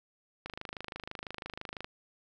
click train, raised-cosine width 0.3 ms, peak -23 dBFS, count 37, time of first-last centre 0.46-1.845 s, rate 26 Hz, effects none

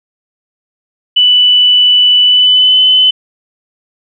sine tone with pitch glide, 2976 to 3025 Hz, F#7 to F#7, +9 to +38 cents, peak -4 dBFS, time 1.16-3.11 s, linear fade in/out 10 ms, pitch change +29 cents, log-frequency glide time 2.23-2.8 s, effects none

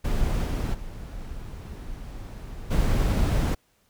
brown noise with level steps, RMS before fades -24 / -26 / -37 / -21 dBFS, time 0.04-3.55 s, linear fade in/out 10 ms, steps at 0.45 / 0.73 / 2.7 s, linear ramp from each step 20 ms, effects pink hiss -66 dBFS RMS until 3.89 s

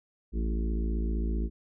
harmonic tone with a mistuned harmonic, 55.4 Hz, A1, 13 cents sharp, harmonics 1 / 3 / 4 / 5 / 6 / 7 / 8, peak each -27 / -40 / -37 / -44 / -40 / -45 / -49 dBFS, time 0.32-1.5 s, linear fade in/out 50 ms, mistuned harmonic 8, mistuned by -29 cents, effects none

